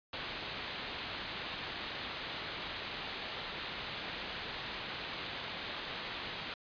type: low-pass noise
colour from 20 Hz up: white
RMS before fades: -42 dBFS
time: 0.13-6.54 s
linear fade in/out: 2 ms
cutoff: 4200 Hz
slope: 48 dB/octave
effects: resampled to 11025 Hz